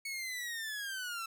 sawtooth linear sweep, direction down, 2220 to 1318.5 Hz, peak -34 dBFS, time 0.05-1.26 s, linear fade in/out 5 ms, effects none

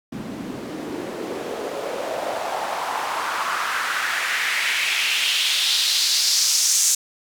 white noise with band-pass filter sweep, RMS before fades -23 dBFS, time 0.12-6.95 s, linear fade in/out 5 ms, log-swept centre 210 to 6900 Hz, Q 2.6, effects none

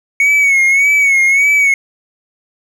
triangle tone with vibrato, 2217 Hz, C#7, in tune, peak -6 dBFS, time 0.2-1.74 s, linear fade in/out 2 ms, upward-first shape sine, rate 1.7 Hz, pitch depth 66 cents each way, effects none

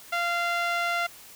sawtooth tone with band-pass filter, 692 Hz, F5, 16 cents flat, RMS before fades -27 dBFS, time 0.12-1.07 s, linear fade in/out 10 ms, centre 1800 Hz, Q 1.1, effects white hiss -48 dBFS RMS until 1.35 s

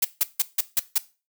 blue noise bursts, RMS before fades -20 dBFS, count 6, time 0.02-0.982 s, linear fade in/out 5 ms, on 27 ms, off 160 ms, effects noise-tail reverb RT60 0.3 s tail -17 dB re dry

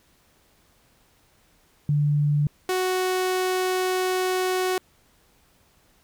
sine / sawtooth tone pair in turn, 146.83 / 370 Hz, D3 / F#4, 0 / 0 cents, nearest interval octave + major third, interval 1600 cents, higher second, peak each -18 dBFS, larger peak neither, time 1.89-2.47 / 2.69-4.78 s, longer second, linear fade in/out 2 ms, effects pink hiss -61 dBFS RMS until 6.03 s

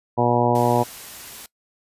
harmonic tone, 120.6 Hz, B2, 41 cents flat, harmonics 1 / 2 / 3 / 4 / 5 / 6 / 7 / 8, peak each -24 / -24 / -24 / -24 / -24 / -24 / -24 / -24 dBFS, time 0.17-0.84 s, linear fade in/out 20 ms
white noise, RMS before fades -38 dBFS, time 0.55-1.46 s, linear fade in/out 2 ms
effects noise-tail reverb RT60 0.1 s tail -21 dB re dry + resampled to 32000 Hz

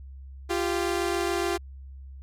sawtooth tone pair together, 346.4 / 393.6 Hz, F4 / G4, -14 / +7 cents, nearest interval major second, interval 221 cents, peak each -23 / -25 dBFS, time 0.49-1.58 s, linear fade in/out 20 ms, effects added 67 Hz sine -40 dBFS peak until 2.22 s + low-pass 12000 Hz 12 dB/octave

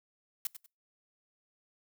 blue noise with echo, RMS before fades -33 dBFS, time 0.45-0.47 s, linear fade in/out 2 ms, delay 96 ms, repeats 2, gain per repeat -12 dB, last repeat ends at 0.662 s, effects noise-tail reverb RT60 0.3 s tail -26 dB re dry

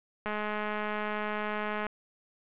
click train, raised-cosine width 0.5 ms, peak -19 dBFS, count 340, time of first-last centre 0.26-1.867 s, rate 211 Hz, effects resampled to 8000 Hz + 8-bit

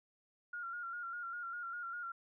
sine tone with vibrato, 1400 Hz, F6, 4 cents sharp, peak -40 dBFS, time 0.53-2.12 s, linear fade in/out 5 ms, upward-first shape square, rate 5 Hz, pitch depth 38 cents each way, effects none

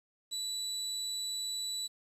30% pulse tone, 3951 Hz, B7, in tune, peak -32 dBFS, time 0.31-1.88 s, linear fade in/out 20 ms, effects resampled to 32000 Hz + 10-bit

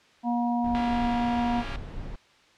harmonic tone, 239 Hz, A#3, 43 cents sharp, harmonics 1 / 3 / 4, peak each -25 / -29 / -33 dBFS, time 0.23-1.64 s, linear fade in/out 50 ms
brown noise, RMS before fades -36 dBFS, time 0.64-2.16 s, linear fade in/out 5 ms
5% pulse chord, A# diminished seventh, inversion none, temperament just, 233.1 / 279.7 / 335.6 / 402.8 Hz, A#3 / C#4 / E4 / G4, 0 / +16 / +31 / +47 cents, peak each -31 / -30 / -31 / -30 dBFS, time 0.75-1.76 s, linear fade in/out 0 ms
effects white hiss -58 dBFS RMS until 2.57 s + low-pass 4000 Hz 12 dB/octave

